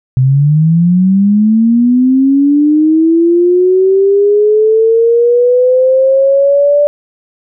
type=linear sweep; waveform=sine; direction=up; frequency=126.4 to 587.3 Hz; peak=-5 dBFS; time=0.17-6.87 s; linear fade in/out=0 ms; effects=none